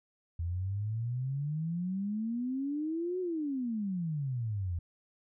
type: exponential two-way sweep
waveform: sine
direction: up then down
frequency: 82.41 to 372.9 to 82.41 Hz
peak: -31 dBFS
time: 0.39-4.79 s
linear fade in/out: 5 ms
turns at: 3.2 s
effects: none